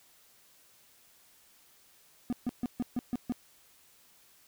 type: tone bursts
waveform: triangle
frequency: 244.7 Hz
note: B3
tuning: 16 cents flat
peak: -26 dBFS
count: 7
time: 2.3-3.322 s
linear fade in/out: 0 ms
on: 26 ms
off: 140 ms
effects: white hiss -62 dBFS RMS until 4.47 s